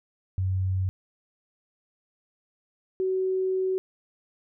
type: tone pair in turn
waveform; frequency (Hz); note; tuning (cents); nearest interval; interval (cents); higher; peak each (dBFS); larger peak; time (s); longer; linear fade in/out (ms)
sine; 94 / 376; F#2 / F#4; +28 / +28; 2 octaves; 2400; second; -23; neither; 0.38-0.89 / 3-3.78; second; 0
effects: none